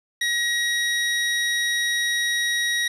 25% pulse tone, 1900 Hz, A#6, 33 cents sharp, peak -17 dBFS, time 0.21-2.88 s, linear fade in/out 5 ms, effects resampled to 24000 Hz + 8-bit

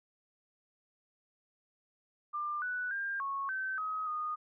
sine tone with pitch steps, 1194 / 1484 / 1599 / 1101 / 1541 / 1267 / 1231 Hz, D6 / F#6 / G6 / C#6 / G6 / D#6 / D#6, +28 / +5 / +34 / -12 / -30 / +31 / -19 cents, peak -33 dBFS, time 2.33-4.36 s, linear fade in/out 20 ms, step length 290 ms, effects none

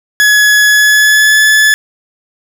40% pulse tone with pitch glide, 1692 to 1723.6 Hz, G#6 to A6, +32 to -36 cents, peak -4 dBFS, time 0.2-1.74 s, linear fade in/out 0 ms, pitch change +32 cents, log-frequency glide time 0.67-1.41 s, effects none

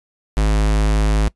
square tone, 52.6 Hz, G#1, 23 cents sharp, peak -14 dBFS, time 0.37-1.28 s, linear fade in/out 0 ms, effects noise-tail reverb RT60 0.1 s tail -21 dB re dry + resampled to 24000 Hz

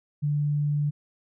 sine tone, 146.83 Hz, D3, in tune, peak -22 dBFS, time 0.22-0.91 s, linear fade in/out 20 ms, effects none

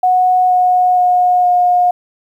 sine tone with pitch steps, 734 / 728.1 / 722.2 / 716.4 Hz, F#5 / F#5 / F#5 / F5, -14 / -28 / -42 / +44 cents, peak -8 dBFS, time 0.03-1.91 s, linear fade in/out 5 ms, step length 470 ms, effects 8-bit

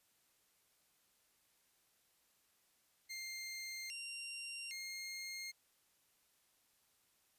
20% pulse tone with pitch steps, 2106 / 2768 / 2131 Hz, C7 / F7 / C7, +11 / -16 / +31 cents, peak -39 dBFS, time 3.09-5.52 s, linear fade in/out 20 ms, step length 810 ms, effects white hiss -75 dBFS RMS until 7.38 s + resampled to 32000 Hz

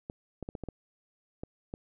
clicks, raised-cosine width 2 ms, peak -24 dBFS, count 8, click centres 0.099 / 0.427 / 0.489 / 0.552 / 0.637 / 0.687 / 1.435 / 1.739 s, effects none

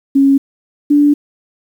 sine tone pair in turn, 274.8 / 291.1 Hz, C#4 / D4, -15 / -15 cents, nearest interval minor second, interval 100 cents, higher second, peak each -6 dBFS, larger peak neither, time 0.15-0.38 / 0.9-1.14 s, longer second, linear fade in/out 10 ms, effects 7-bit

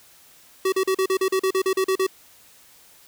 square tone bursts, 379.8 Hz, F#4, 45 cents sharp, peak -19 dBFS, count 13, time 0.65-2.067 s, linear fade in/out 5 ms, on 73 ms, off 39 ms, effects white hiss -52 dBFS RMS until 3.07 s

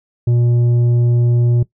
sine tone with tanh clipping, 120 Hz, B2, 49 cents flat, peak -12 dBFS, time 0.27-1.63 s, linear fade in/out 5 ms, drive 7 dB, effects noise-tail reverb RT60 0.1 s tail -18 dB re dry

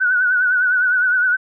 sine tone with vibrato, 1481 Hz, F#6, 1 cent sharp, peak -13 dBFS, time 0-1.37 s, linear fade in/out 20 ms, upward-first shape triangle, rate 9.8 Hz, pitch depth 75 cents each way, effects none

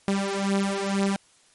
sawtooth beating tone pair, 196 / 198.1 Hz, G3 / G3, 0 / +18 cents, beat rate 2.1 Hz, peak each -22 dBFS, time 0.08-1.16 s, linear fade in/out 0 ms, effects white hiss -59 dBFS RMS until 1.54 s + MP3 48 kbps

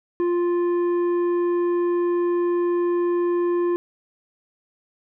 sine tone with tanh clipping, 349.2 Hz, F4, in tune, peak -20 dBFS, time 0.2-3.76 s, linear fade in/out 0 ms, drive 8 dB, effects none

